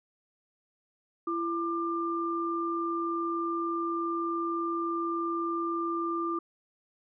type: tone pair together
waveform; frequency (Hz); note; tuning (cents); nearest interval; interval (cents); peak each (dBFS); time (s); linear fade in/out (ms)
sine; 336.4 / 1193; E4 / D6; +35 / +27; octave + minor seventh; 2192; -31 / -31; 1.27-6.39; 5
effects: none